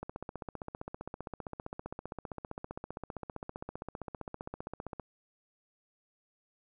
click train, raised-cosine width 1 ms, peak -25 dBFS, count 77, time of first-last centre 0.03-4.997 s, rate 15.3 Hz, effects none

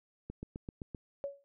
click train, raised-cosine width 3 ms, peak -28 dBFS, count 6, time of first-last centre 0.3-0.948 s, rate 7.72 Hz
sine tone with exponential decay, 561 Hz, C#5, 21 cents sharp, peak -31 dBFS, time 1.24-1.44 s, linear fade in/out 0 ms, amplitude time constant 42 ms
effects none

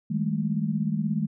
sine tone cluster, 158.7 / 201.2 / 217.9 Hz, D#3 / G3 / A3, +35 / +45 / -17 cents, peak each -28 dBFS, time 0.1-1.27 s, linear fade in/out 10 ms, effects none

